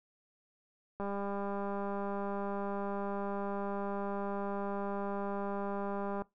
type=click train; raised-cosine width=1 ms; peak=-25 dBFS; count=1045; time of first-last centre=1-6.22 s; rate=200 Hz; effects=noise-tail reverb RT60 0.2 s tail -22 dB re dry